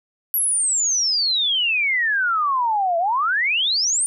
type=exponential two-way sweep; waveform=sine; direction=down then up; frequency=11840 to 659.3 to 9330 Hz; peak=-17 dBFS; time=0.34-4.06 s; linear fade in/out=0 ms; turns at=2.98 s; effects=none